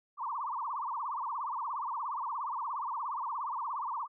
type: tone with vibrato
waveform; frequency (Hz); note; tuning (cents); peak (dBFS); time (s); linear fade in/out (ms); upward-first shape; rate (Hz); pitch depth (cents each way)
sine; 1038; C6; -14; -33; 0.17-4.08; 50; triangle; 17; 280
effects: none